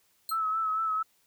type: tone with exponential decay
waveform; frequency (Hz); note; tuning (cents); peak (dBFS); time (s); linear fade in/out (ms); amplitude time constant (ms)
10% pulse; 4186; C8; 0; -23; 0.29-0.39; 2; 20
type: tone with vibrato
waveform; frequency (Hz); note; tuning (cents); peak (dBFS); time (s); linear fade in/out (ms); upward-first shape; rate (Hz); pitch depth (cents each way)
sine; 1300; E6; -24; -26; 0.31-1.03; 10; sine; 4.4; 35
effects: white hiss -68 dBFS RMS until 1.26 s